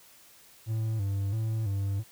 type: tone with vibrato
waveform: triangle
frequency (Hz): 104.7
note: G#2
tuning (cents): +15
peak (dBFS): -25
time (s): 0.66-2.04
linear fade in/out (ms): 50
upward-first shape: square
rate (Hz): 1.5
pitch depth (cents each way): 100
effects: white hiss -56 dBFS RMS until 2.11 s